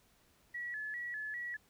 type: tone with vibrato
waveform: sine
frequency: 1821 Hz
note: A#6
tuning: 41 cents flat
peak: -38 dBFS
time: 0.54-1.57 s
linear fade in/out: 10 ms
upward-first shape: square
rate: 2.5 Hz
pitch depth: 100 cents each way
effects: pink hiss -69 dBFS RMS until 1.69 s